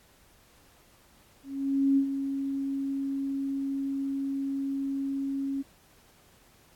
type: tone with ADSR envelope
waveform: sine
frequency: 274.2 Hz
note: C#4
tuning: 19 cents flat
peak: -19 dBFS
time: 1.43-5.63 s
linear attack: 540 ms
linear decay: 86 ms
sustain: -9 dB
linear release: 23 ms
effects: pink hiss -60 dBFS RMS until 6.75 s + AAC 64 kbps